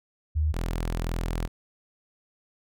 sine / sawtooth tone pair in turn, 76.8 / 41.8 Hz, D#2 / E1, -22 / +25 cents, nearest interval major seventh, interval 1053 cents, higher first, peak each -21 / -23 dBFS, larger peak first, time 0.35-0.53 / 0.53-1.48 s, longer second, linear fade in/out 20 ms, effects none

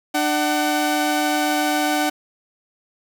sawtooth tone pair together, 298.8 / 753 Hz, D4 / F#5, +30 / +30 cents, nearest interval octave + major third, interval 1600 cents, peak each -17 dBFS, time 0.14-2.1 s, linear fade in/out 10 ms, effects none

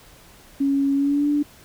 sine tone with pitch glide, 277.2 to 292.3 Hz, C#4 to D4, 0 to -8 cents, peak -17 dBFS, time 0.6-1.43 s, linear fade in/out 10 ms, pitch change +92 cents, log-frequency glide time 0.95-1.28 s, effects pink hiss -49 dBFS RMS until 1.64 s

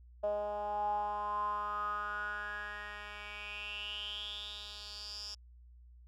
10% pulse tone with band-pass filter sweep, 207.4 Hz, G#3, 2 cents flat, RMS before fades -39 dBFS, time 0.23-5.35 s, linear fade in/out 10 ms, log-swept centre 630 to 5300 Hz, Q 8.6, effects added 60 Hz sine -54 dBFS peak until 6.07 s

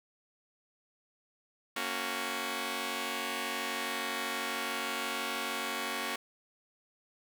5% pulse chord, F# major, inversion first, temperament just, 231.2 / 277.5 / 370 Hz, A#3 / C#4 / F#4, -14 / +2 / 0 cents, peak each -27 dBFS, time 1.76-6.16 s, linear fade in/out 5 ms, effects none

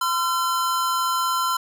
square tone pair together, 1024.3 / 1361 Hz, C6 / F6, -37 / -45 cents, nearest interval perfect fourth, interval 492 cents, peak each -24 dBFS, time 0.01-1.57 s, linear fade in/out 5 ms, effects none

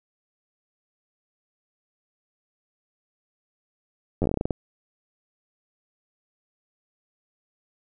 slowing click train, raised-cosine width 2 ms, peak -11 dBFS, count 12, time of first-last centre 4.22-4.508 s, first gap 10 ms, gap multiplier 1.18, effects none

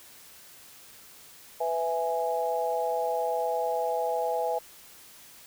sine chord, E major, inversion second, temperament equal with one note detuned, 498.2 / 659.3 / 830.6 Hz, B4 / E5 / G#5, +15 / 0 / 0 cents, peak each -30 dBFS, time 1.6-4.59 s, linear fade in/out 10 ms, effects white hiss -51 dBFS RMS until 5.46 s

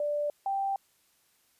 sine tone pair in turn, 588 / 784.9 Hz, D5 / G5, +2 / +2 cents, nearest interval perfect fourth, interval 500 cents, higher second, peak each -27 / -27 dBFS, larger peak neither, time 0-0.3 / 0.46-0.76 s, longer neither, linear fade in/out 2 ms, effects white hiss -68 dBFS RMS until 1.59 s + resampled to 32000 Hz

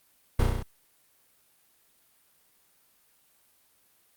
brown noise with echo, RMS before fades -21 dBFS, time 0.39-0.43 s, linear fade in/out 5 ms, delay 33 ms, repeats 6, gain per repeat -2 dB, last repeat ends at 0.628 s, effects white hiss -65 dBFS RMS until 4.16 s + Opus 32 kbps

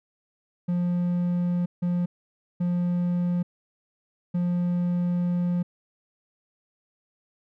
triangle tone bursts at uneven times, 176.1 Hz, F3, 15 cents sharp, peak -20 dBFS, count 4, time 0.68-1.66 / 1.82-2.06 / 2.6-3.43 / 4.34-5.63 s, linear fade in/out 10 ms, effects none

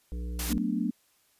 harmonic tone, 59.9 Hz, A#1, 48 cents sharp, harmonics 1 / 3 / 5 / 7 / 8, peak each -32 / -43 / -47 / -52 / -52 dBFS, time 0.12-0.58 s, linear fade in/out 0 ms
white noise, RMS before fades -34 dBFS, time 0.39-0.53 s, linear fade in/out 2 ms
sine chord, B minor seventh, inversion second, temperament equal with one note detuned, 185 / 222.4 / 246.9 / 293.7 Hz, F#3 / A3 / B3 / D4, 0 / +19 / 0 / 0 cents, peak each -33 / -30 / -32 / -33 dBFS, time 0.49-0.91 s, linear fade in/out 10 ms
effects white hiss -67 dBFS RMS until 1.39 s + resampled to 32000 Hz

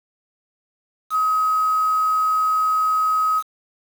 sine tone with quantisation, 1268 Hz, D#6, 32 cents sharp, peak -16 dBFS, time 1.1-3.43 s, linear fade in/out 50 ms, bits 6, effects none

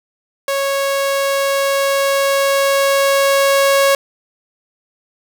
sawtooth tone with level ramp, 552 Hz, C#5, 7 cents flat, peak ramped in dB -12 to -6 dBFS, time 0.48-3.95 s, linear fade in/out 2 ms, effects none

